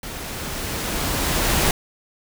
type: noise with level ramp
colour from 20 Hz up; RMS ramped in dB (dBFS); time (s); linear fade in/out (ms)
pink; -33 to -18; 0.03-1.71; 2
effects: none